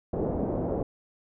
white low-pass noise, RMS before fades -29 dBFS, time 0.13-0.83 s, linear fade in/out 5 ms, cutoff 580 Hz, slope 24 dB/octave, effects none

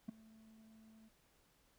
triangle tone with ADSR envelope, 220.6 Hz, A3, 5 cents sharp, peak -35 dBFS, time 0.08-1.09 s, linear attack 10 ms, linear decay 9 ms, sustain -23 dB, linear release 15 ms, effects pink hiss -73 dBFS RMS until 1.78 s

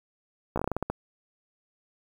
slowing click train, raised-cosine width 1 ms, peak -14 dBFS, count 10, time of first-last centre 0.56-0.9 s, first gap 15 ms, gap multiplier 1.22, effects 8-bit

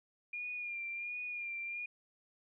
sine tone with vibrato, 2413 Hz, D7, 46 cents sharp, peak -38 dBFS, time 0.33-1.86 s, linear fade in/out 5 ms, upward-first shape sine, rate 1.4 Hz, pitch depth 38 cents each way, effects none

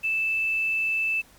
sine tone with quantisation, 2637 Hz, E7, in tune, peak -22 dBFS, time 0.03-1.22 s, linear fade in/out 20 ms, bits 8, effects pink hiss -54 dBFS RMS until 1.38 s + MP3 96 kbps

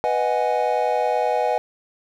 triangle chord, G# minor seventh, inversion first, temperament equal, 493.9 / 622.3 / 740 / 830.6 Hz, B4 / D#5 / F#5 / G#5, 0 / 0 / 0 / 0 cents, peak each -22 dBFS, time 0.04-1.58 s, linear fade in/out 0 ms, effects none

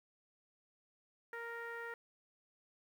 sawtooth tone with low-pass filter, 466.2 Hz, A#4, in tune, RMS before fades -45 dBFS, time 1.33-1.94 s, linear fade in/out 2 ms, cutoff 1700 Hz, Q 9.4, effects 11-bit

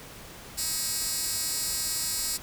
10% pulse tone with high-pass filter, 317.9 Hz, D#4, 37 cents sharp, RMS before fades -30 dBFS, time 0.57-2.38 s, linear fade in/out 20 ms, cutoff 6500 Hz, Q 1.1, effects pink hiss -45 dBFS RMS until 2.42 s

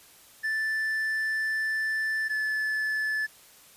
triangle tone pair in turn, 1760 / 1734.8 Hz, A6 / A6, 0 / -25 cents, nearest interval unison, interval 25 cents, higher first, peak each -24 dBFS, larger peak neither, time 0.43-2.29 / 2.29-3.27 s, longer first, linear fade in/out 20 ms, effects white hiss -54 dBFS RMS until 3.76 s + resampled to 32000 Hz

